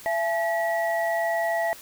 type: tone cluster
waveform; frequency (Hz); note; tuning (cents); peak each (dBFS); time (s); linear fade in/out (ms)
sine; 673 / 852 / 1930; E5 / G#5 / B6; +36 / +44 / -40; -24 / -30 / -29; 0.06-1.73; 0
effects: white hiss -45 dBFS RMS until 1.81 s